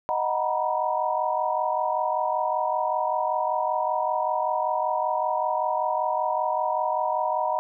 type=chord; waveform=sine; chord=B major seventh; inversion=first; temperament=equal with one note detuned; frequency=622.3 / 740 / 932.3 / 977.5 Hz; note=D#5 / F#5 / A#5 / B5; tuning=0 / 0 / 0 / -18 cents; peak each=-28 dBFS; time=0.09-7.59 s; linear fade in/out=0 ms; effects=none